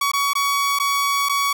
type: tone with dropouts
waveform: sawtooth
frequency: 1126 Hz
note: C#6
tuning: 27 cents sharp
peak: -14 dBFS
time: 0.01-1.53 s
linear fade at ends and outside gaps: 5 ms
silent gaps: 0.117-0.134 / 0.334-0.352 / 0.789-0.798 / 1.288-1.294 s
effects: none